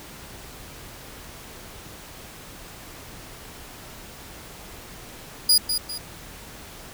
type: tone with echo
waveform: sawtooth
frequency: 4897 Hz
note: D#8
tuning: 28 cents flat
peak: -11 dBFS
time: 5.49-5.58 s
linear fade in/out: 5 ms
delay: 200 ms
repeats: 2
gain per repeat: -8 dB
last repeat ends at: 5.98 s
effects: pink hiss -42 dBFS RMS until 6.93 s